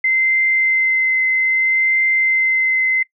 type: tone with vibrato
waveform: sine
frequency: 2069 Hz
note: C7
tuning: 20 cents flat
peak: -13 dBFS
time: 0.04-3.03 s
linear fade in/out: 5 ms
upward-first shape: triangle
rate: 0.62 Hz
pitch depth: 12 cents each way
effects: noise-tail reverb RT60 0.1 s tail -22 dB re dry